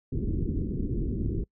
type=low-pass noise; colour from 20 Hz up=pink; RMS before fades=-29 dBFS; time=0.12-1.44 s; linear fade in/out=5 ms; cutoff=390 Hz; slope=48 dB/octave; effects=noise-tail reverb RT60 0.1 s tail -25 dB re dry